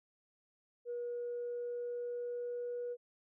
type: tone with pitch glide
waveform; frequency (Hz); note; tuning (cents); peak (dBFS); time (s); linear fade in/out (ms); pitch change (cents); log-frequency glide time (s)
sine; 481 to 484.6; B4 to B4; -46 to -33; -36; 0.85-2.97; 50; +13; 1.09-2.77
effects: tanh soft clip ceiling -33 dBFS